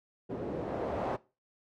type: noise with low-pass filter sweep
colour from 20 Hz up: white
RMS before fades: -35 dBFS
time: 0.29-1.17 s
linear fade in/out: 20 ms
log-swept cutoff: 380 to 770 Hz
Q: 1.6
effects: noise-tail reverb RT60 0.3 s tail -20 dB re dry + high-pass 60 Hz 12 dB/octave